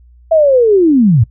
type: linear sweep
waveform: sine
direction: down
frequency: 663 to 97.8 Hz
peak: -5 dBFS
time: 0.31-1.24 s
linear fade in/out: 10 ms
effects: noise-tail reverb RT60 0.1 s tail -19 dB re dry + added 60 Hz sine -40 dBFS peak until 1.3 s